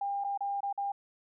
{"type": "tone with dropouts", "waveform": "sine", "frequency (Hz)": 801, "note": "G5", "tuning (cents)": 37, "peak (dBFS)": -30, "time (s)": [0.01, 0.92], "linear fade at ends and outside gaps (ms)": 5, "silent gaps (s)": [[0.24, 0.245], [0.376, 0.406], [0.606, 0.63], [0.728, 0.776]], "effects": []}